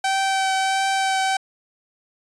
sawtooth tone with vibrato, 771 Hz, G5, 29 cents flat, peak -15 dBFS, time 0.04-1.37 s, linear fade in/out 5 ms, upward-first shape triangle, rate 1.5 Hz, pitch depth 14 cents each way, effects resampled to 22050 Hz

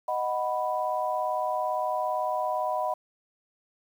sine chord, B major, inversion first, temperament equal, 622.3 / 740 / 987.8 Hz, D#5 / F#5 / B5, 0 / 0 / 0 cents, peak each -30 dBFS, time 0.08-2.94 s, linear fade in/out 5 ms, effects 9-bit

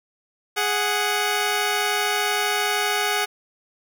10% pulse tone pair together, 415.3 / 740 Hz, G#4 / F#5, 0 / 0 cents, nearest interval minor seventh, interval 1000 cents, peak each -15 dBFS, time 0.56-3.26 s, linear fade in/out 20 ms, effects none

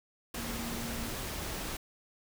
sine tone in noise, 233.1 Hz, A#3, in tune, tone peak -40 dBFS, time 0.37-1.09 s, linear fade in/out 5 ms, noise pink, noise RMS -38 dBFS, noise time 0.34-1.77 s, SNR -5 dB, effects none

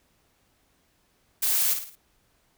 blue noise with echo, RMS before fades -24 dBFS, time 1.42-1.74 s, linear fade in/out 10 ms, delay 54 ms, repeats 4, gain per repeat -7 dB, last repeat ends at 1.956 s, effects pink hiss -67 dBFS RMS until 2.57 s

